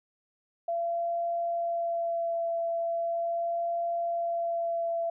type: tone with vibrato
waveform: sine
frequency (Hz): 678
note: E5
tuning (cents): +49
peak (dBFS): -27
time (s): 0.68-5.1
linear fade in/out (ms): 5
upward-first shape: sine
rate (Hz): 0.39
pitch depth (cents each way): 14
effects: none